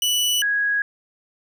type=tone pair in turn; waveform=sawtooth / sine; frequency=2960 / 1657.2 Hz; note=F#7 / G#6; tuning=0 / -4 cents; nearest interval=minor seventh; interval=1004 cents; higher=first; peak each=-15 / -18 dBFS; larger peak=first; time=0.02-0.42 / 0.42-0.82 s; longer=neither; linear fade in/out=2 ms; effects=none